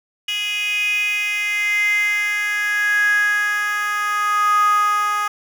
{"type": "tone with high-pass filter sweep", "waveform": "10% pulse", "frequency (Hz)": 415.3, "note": "G#4", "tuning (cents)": 0, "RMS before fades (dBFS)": -19, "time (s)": [0.28, 5.28], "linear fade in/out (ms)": 5, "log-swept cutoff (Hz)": [2800, 1100], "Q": 9.7, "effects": []}